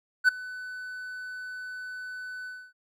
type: tone with ADSR envelope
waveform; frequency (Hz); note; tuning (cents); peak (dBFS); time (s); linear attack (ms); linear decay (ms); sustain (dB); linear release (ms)
triangle; 1500; F#6; +23; -12; 0.24-2.73; 43; 10; -22; 270
effects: none